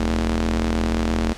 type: ring-modulated tone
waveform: sawtooth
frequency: 83 Hz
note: E2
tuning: 12 cents sharp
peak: -12 dBFS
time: 0-1.33 s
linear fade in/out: 0 ms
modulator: 143 Hz
effects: pink hiss -38 dBFS RMS until 1.37 s + low-pass 7000 Hz 12 dB/octave